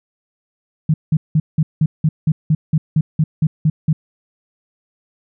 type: tone bursts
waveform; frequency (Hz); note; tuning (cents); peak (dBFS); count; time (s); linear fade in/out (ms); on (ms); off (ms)
sine; 155.6; D#3; 0; -10; 14; 0.89-3.93; 5; 50; 180
effects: none